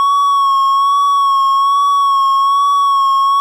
triangle tone with vibrato, 1108.7 Hz, C#6, in tune, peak -7 dBFS, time 0-3.4 s, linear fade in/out 0 ms, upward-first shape sine, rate 1.2 Hz, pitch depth 31 cents each way, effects none

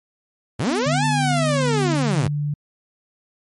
sawtooth linear two-way sweep, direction up then down, 88.2 to 895 to 88.2 Hz, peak -16 dBFS, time 0.59-2.28 s, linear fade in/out 10 ms, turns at 1.05 s
sine tone with vibrato, 249.8 Hz, B3, 20 cents sharp, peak -24 dBFS, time 0.66-1.95 s, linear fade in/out 10 ms, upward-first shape sine, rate 11 Hz, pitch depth 16 cents each way
sine tone, 146.83 Hz, D3, in tune, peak -20 dBFS, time 0.86-2.54 s, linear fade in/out 5 ms
effects MP3 48 kbps

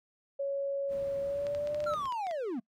sine tone with pitch glide, 556 to 595.9 Hz, C#5 to D5, +5 to +25 cents, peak -30 dBFS, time 0.39-1.95 s, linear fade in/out 10 ms, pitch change +120 cents, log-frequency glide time 1.22-1.78 s
brown noise, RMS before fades -44 dBFS, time 0.88-2.1 s, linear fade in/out 50 ms
clicks, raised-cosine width 0.2 ms, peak -28 dBFS, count 11, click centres 1.468 / 1.549 / 1.673 / 1.746 / 1.804 / 1.841 / 1.937 / 2.056 / 2.123 / 2.269 / 2.311 s
triangle linear sweep, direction down, 1396.9 to 209.8 Hz, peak -30 dBFS, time 1.86-2.6 s, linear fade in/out 10 ms
effects noise-tail reverb RT60 0.1 s tail -25 dB re dry + high-pass 100 Hz 12 dB/octave

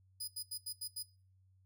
20% pulse tone bursts at uneven times, 4978 Hz, D#8, in tune, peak -33 dBFS, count 6, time 0.2-0.28 / 0.36-0.43 / 0.51-0.58 / 0.66-0.73 / 0.81-0.88 / 0.96-1.03 s, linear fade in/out 10 ms, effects noise-tail reverb RT60 0.4 s tail -21 dB re dry + added 94 Hz sine -65 dBFS peak until 1.65 s

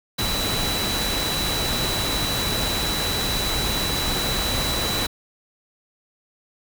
sine tone in noise, 3951 Hz, B7, in tune, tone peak -26 dBFS, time 0.18-5.07 s, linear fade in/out 10 ms, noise pink, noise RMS -25 dBFS, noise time 0.18-5.07 s, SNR -4 dB, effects none

